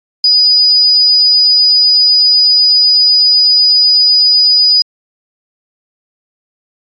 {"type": "tone", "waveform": "sine", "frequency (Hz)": 4946, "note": "D#8", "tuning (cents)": -11, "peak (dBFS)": -5, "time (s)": [0.24, 4.82], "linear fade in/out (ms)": 2, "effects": ["AAC 48 kbps"]}